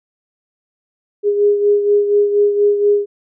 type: beating tone pair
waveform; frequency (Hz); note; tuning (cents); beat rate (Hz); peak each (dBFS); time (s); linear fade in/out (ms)
sine; 410 / 414.2; G#4 / G#4; -22 / -5; 4.2; -11 / -19; 1.23-3.06; 50
effects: none